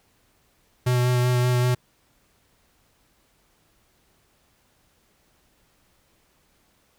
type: tone with vibrato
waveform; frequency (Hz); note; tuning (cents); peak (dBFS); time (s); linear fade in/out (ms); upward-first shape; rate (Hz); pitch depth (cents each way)
square; 124.1; B2; +9; -19; 0.86-1.75; 10; sine; 5.2; 14
effects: pink hiss -64 dBFS RMS until 6.98 s